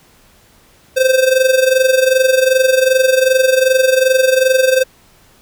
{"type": "tone with amplitude modulation", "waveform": "square", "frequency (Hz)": 520, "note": "C5", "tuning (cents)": -11, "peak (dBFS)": -7, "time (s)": [0.96, 4.84], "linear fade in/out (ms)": 20, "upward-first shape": "sine", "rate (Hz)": 22.6, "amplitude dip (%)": 70, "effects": ["pink hiss -49 dBFS RMS until 5.41 s"]}